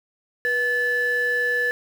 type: tone pair together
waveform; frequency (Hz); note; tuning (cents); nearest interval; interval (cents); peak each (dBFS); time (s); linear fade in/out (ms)
sine; 486.7 / 1735.7; B4 / A6; -25 / -24; octave + minor seventh; 2201; -25 / -19; 0.45-1.71; 0
effects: tanh soft clip ceiling -15 dBFS + 7-bit